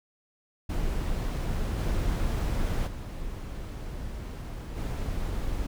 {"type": "noise with level steps", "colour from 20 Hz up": "brown", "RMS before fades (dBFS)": [-29, -27, -36, -31], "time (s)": [0.69, 5.67], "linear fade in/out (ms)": 10, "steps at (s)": [1.77, 2.86, 4.76], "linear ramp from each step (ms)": 20, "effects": []}